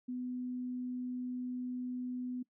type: tone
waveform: sine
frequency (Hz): 250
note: B3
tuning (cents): +21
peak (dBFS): -36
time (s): 0.08-2.43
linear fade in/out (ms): 10
effects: noise-tail reverb RT60 0.1 s tail -20 dB re dry